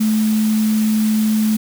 sine tone in noise, 216.8 Hz, A3, 25 cents flat, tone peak -13 dBFS, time 0-1.57 s, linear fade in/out 10 ms, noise white, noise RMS -30 dBFS, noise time 0-1.57 s, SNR +14 dB, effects none

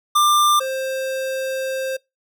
square tone pair in turn, 1190 / 527.9 Hz, D6 / C5, +22 / +15 cents, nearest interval octave + major second, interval 1407 cents, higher first, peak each -13 / -23 dBFS, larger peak first, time 0.15-0.6 / 0.6-1.97 s, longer second, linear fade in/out 10 ms, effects noise-tail reverb RT60 0.2 s tail -24 dB re dry

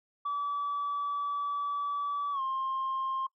sine tone with pitch glide, 1150 to 1060.7 Hz, D6 to C6, -37 to +23 cents, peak -28 dBFS, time 0.25-3.27 s, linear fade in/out 10 ms, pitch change -140 cents, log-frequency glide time 2.32-2.41 s, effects noise-tail reverb RT60 0.1 s tail -23 dB re dry + tanh soft clip ceiling -27 dBFS

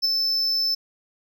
triangle tone with ADSR envelope, 5274 Hz, E8, in tune, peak -15 dBFS, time 0.02-0.75 s, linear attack 25 ms, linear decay 18 ms, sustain -4 dB, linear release 9 ms, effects none

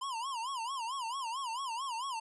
square tone with vibrato, 998 Hz, B5, 18 cents sharp, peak -36 dBFS, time 0.01-2.2 s, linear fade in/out 10 ms, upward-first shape sine, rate 4.5 Hz, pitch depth 190 cents each way, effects resampled to 24000 Hz

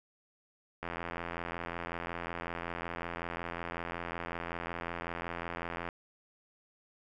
click train, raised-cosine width 0.5 ms, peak -22 dBFS, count 433, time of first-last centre 0.83-5.889 s, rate 85.4 Hz, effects none

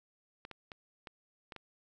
clicks, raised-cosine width 0.3 ms, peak -29 dBFS, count 6, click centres 0.451 / 0.513 / 0.718 / 1.072 / 1.522 / 1.563 s, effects none

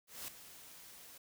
white noise with ADSR envelope, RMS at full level -43 dBFS, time 0.07-1.18 s, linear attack 210 ms, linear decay 4 ms, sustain -12 dB, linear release 7 ms, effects none

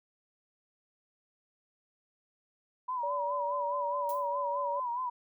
sine tone with vibrato, 982 Hz, B5, 10 cents flat, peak -31 dBFS, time 2.88-5.1 s, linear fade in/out 10 ms, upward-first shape sine, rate 4.8 Hz, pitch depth 79 cents each way
sine tone with pitch glide, 576 to 571 Hz, D5 to D5, -34 to -49 cents, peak -34 dBFS, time 3.03-4.8 s, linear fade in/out 5 ms, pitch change -15 cents, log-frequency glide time 4.04-4.28 s
violet noise with exponential decay, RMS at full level -42 dBFS, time 4.09-4.3 s, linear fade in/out 2 ms, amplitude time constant 44 ms
effects none

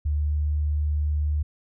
sine tone with pitch glide, 74.2 to 74.67 Hz, D2 to D2, +18 to +29 cents, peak -21 dBFS, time 0.05-1.43 s, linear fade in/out 10 ms, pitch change +11 cents, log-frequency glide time 0.16-0.39 s, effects none

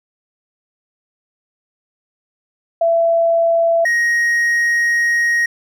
sine / triangle tone pair in turn, 669 / 1879.1 Hz, E5 / A#6, +25 / +13 cents, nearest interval octave + tritone, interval 1788 cents, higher second, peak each -11 / -11 dBFS, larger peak neither, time 2.81-3.85 / 3.85-5.46 s, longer second, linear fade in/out 5 ms, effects none

